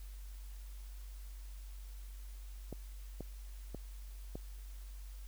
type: clicks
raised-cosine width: 2 ms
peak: -29 dBFS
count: 4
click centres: 2.727 / 3.207 / 3.747 / 4.355 s
effects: added 48 Hz sine -45 dBFS peak until 5.27 s + white hiss -62 dBFS RMS until 5.27 s